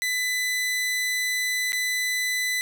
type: tone with dropouts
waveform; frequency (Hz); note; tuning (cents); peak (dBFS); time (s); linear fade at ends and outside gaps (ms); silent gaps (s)
sawtooth; 2000; B6; +21; -20; 0.02-2.61; 0; 1.721-1.73
effects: none